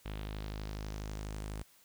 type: tone with low-pass filter sweep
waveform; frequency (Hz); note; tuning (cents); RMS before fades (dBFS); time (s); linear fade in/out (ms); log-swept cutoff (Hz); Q
sawtooth; 52.1; G#1; +6; -41; 0.05-1.63; 10; 3200 to 9800; 2.2
effects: white hiss -64 dBFS RMS until 1.84 s